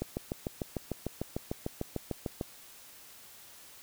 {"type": "click train", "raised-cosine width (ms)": 2, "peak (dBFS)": -19, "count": 17, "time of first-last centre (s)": [0.02, 2.412], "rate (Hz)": 6.69, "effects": ["white hiss -53 dBFS RMS until 3.82 s"]}